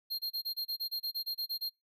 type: tone bursts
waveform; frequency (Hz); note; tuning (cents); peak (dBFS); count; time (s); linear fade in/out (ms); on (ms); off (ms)
square; 4213; C8; +11; -33; 14; 0.1-1.697; 20; 89; 27
effects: noise-tail reverb RT60 0.2 s tail -26 dB re dry